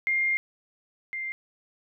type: tone pair in turn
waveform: sine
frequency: 2116 / 2098 Hz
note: C7 / C7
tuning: +19 / +4 cents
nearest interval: unison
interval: 15 cents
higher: first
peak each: -22 / -30 dBFS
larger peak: first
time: 0.07-0.37 / 1.13-1.32 s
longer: first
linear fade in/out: 0 ms
effects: none